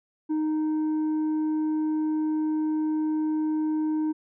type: tone with tanh clipping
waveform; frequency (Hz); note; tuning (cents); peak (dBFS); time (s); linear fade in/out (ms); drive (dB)
sine; 309.9; D#4; -7; -24; 0.29-4.13; 20; 4
effects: none